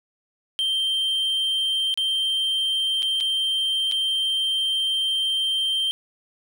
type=tone with dropouts; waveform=triangle; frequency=3143 Hz; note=G7; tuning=4 cents sharp; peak=-19 dBFS; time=0.59-5.91 s; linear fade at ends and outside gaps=0 ms; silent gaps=1.941-1.975 / 3.023-3.029 / 3.203-3.208 / 3.914-3.921 s; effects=none